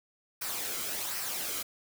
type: noise with flanger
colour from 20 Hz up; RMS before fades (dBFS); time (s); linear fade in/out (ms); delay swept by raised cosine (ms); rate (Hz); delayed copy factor
white; -35; 0.41-1.63; 10; 0.28 to 1.14; 1.3; -0.5
effects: none